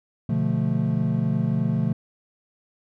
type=chord; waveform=triangle; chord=B half-diminished seventh; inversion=none; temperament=equal; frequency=123.47 / 146.83 / 174.61 / 220 Hz; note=B2 / D3 / F3 / A3; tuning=0 / 0 / 0 / 0 cents; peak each=-24 dBFS; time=0.29-1.93 s; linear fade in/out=5 ms; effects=none